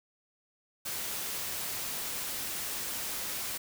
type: noise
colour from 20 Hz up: white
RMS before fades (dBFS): -36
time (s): 0.85-3.58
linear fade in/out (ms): 10
effects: none